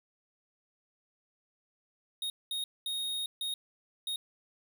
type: tone bursts at uneven times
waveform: square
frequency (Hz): 3729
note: A#7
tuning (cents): 0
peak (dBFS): -33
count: 5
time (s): 2.22-2.3 / 2.51-2.64 / 2.86-3.26 / 3.41-3.54 / 4.07-4.16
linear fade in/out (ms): 2
effects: none